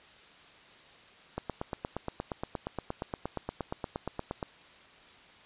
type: click train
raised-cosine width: 1 ms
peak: -19 dBFS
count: 27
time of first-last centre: 1.38-4.428 s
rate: 8.53 Hz
effects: white hiss -55 dBFS RMS until 5.45 s + resampled to 8000 Hz